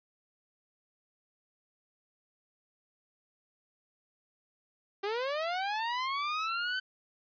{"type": "linear sweep", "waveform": "sawtooth", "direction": "up", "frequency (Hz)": [387.6, 1534], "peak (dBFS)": -27, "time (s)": [5.03, 6.8], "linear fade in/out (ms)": 10, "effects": ["resampled to 11025 Hz"]}